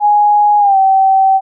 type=tone with pitch glide; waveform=sine; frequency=830.6 to 770.5 Hz; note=G#5 to G5; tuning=0 to -30 cents; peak=-6 dBFS; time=0-1.41 s; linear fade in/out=50 ms; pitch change=-130 cents; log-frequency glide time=0.59-0.77 s; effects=none